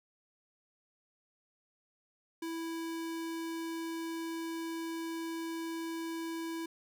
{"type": "tone", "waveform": "square", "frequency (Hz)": 329.4, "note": "E4", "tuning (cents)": -1, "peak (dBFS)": -37, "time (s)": [2.42, 6.66], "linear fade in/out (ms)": 5, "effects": []}